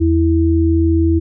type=tone pair together; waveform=sine; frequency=82.41 / 328.6 Hz; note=E2 / E4; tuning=0 / -5 cents; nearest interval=2 octaves; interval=2395 cents; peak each=-13 dBFS; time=0-1.2 s; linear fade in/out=20 ms; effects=none